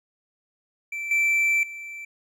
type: tone with level steps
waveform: triangle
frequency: 2334 Hz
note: D7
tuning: 11 cents flat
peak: -27 / -17 / -33 dBFS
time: 0.92-2.05 s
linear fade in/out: 5 ms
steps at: 1.11 / 1.63 s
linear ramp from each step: 2 ms
effects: none